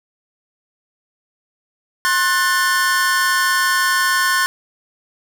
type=chord; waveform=45% pulse; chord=F# diminished; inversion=second; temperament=just; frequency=1065.6 / 1480 / 1776 Hz; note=C6 / F#6 / A6; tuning=+31 / 0 / +16 cents; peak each=-19 dBFS; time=2.05-4.46 s; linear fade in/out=0 ms; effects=none